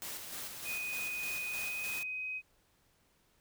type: noise with tremolo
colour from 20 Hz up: white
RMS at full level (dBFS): -42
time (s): 0.02-2.03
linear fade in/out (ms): 0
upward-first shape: square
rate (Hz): 3.3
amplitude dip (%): 35
type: tone with pitch glide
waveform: sine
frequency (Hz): 2489 to 2521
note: D#7 to D#7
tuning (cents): 0 to +22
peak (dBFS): -36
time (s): 0.64-2.42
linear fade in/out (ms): 50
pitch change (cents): +22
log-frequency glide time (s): 1.5-2.28
effects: pink hiss -71 dBFS RMS until 3.4 s